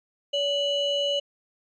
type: ring-modulated tone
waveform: triangle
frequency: 1760 Hz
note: A6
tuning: in tune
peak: -18 dBFS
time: 0.33-1.2 s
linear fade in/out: 10 ms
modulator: 1190 Hz
effects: resampled to 16000 Hz